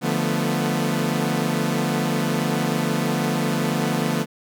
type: chord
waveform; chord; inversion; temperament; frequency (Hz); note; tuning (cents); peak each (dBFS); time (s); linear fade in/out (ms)
sawtooth; B half-diminished seventh; first; equal with one note detuned; 148.45 / 174.61 / 220 / 246.9; D3 / F3 / A3 / B3; +19 / 0 / 0 / 0; -22; 0.01-4.26; 50
effects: none